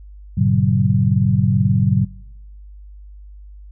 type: tone cluster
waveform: sine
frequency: 100.7 / 119.3 / 141.8 / 188.5 Hz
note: G2 / A#2 / C#3 / F#3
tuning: +47 / +41 / +40 / +32 cents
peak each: -18 dBFS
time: 0.37-2.05 s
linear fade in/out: 10 ms
effects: noise-tail reverb RT60 0.9 s tail -23 dB re dry + added 50 Hz sine -36 dBFS peak until 3.71 s